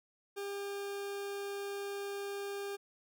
40% pulse tone, 400.8 Hz, G4, 38 cents sharp, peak -37 dBFS, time 0.36-2.77 s, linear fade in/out 20 ms, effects none

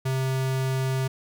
square tone, 131.9 Hz, C3, 14 cents sharp, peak -24 dBFS, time 0.05-1.08 s, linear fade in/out 10 ms, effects none

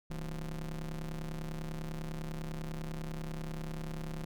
40% pulse ring-modulated tone, 70.1 Hz, C#2, 20 cents sharp, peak -33 dBFS, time 0.1-4.25 s, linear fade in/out 5 ms, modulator 90.1 Hz, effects none

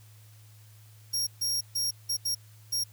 sawtooth tone bursts at uneven times, 5588 Hz, F8, in tune, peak -24 dBFS, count 6, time 1.13-1.27 / 1.41-1.61 / 1.75-1.91 / 2.09-2.17 / 2.25-2.35 / 2.72-2.84 s, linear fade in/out 10 ms, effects added 107 Hz sine -51 dBFS peak until 2.92 s + white hiss -60 dBFS RMS until 2.92 s

